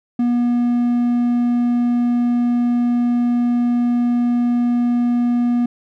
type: tone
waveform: triangle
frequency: 241.1 Hz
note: B3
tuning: 41 cents flat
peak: -12 dBFS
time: 0.19-5.66 s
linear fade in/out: 5 ms
effects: none